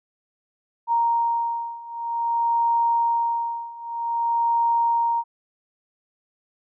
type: beating tone pair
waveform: sine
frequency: 932.3 / 932.82 Hz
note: A#5 / A#5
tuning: 0 / +1 cents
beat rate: 0.52 Hz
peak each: -24 / -22 dBFS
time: 0.87-5.24 s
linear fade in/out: 50 ms
effects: none